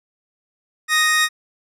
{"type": "tone pair together", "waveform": "sawtooth", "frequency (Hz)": [1244.5, 1864.6], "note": ["D#6", "A#6"], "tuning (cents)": [0, 0], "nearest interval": "perfect fifth", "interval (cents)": 700, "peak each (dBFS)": [-17, -12], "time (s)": [0.88, 1.29], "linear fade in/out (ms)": 50, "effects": ["low-pass 12000 Hz 12 dB/octave"]}